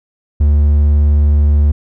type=tone; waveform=triangle; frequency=73.42 Hz; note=D2; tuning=in tune; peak=-5 dBFS; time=0.4-1.72 s; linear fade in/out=10 ms; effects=none